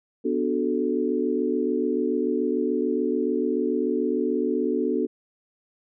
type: chord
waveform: sine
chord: B minor seventh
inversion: none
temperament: equal with one note detuned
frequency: 246.9 / 293.7 / 370 / 437 Hz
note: B3 / D4 / F#4 / A4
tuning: 0 / 0 / 0 / -12 cents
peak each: -27 dBFS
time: 0.24-5.07 s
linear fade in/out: 20 ms
effects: none